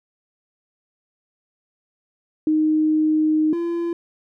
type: tone pair in turn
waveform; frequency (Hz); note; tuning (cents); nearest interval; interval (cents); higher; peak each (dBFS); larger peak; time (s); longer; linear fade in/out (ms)
sine / triangle; 310 / 340.3; D#4 / F4; -6 / -45; major second; 161; second; -15 / -19; first; 2.47-3.53 / 3.53-3.93; first; 2
effects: none